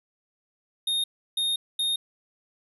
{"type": "tone bursts at uneven times", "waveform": "square", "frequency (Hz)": 3694, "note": "A#7", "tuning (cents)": -16, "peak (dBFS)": -24, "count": 3, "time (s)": [[0.87, 1.04], [1.37, 1.56], [1.79, 1.96]], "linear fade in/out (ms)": 5, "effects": ["resampled to 32000 Hz"]}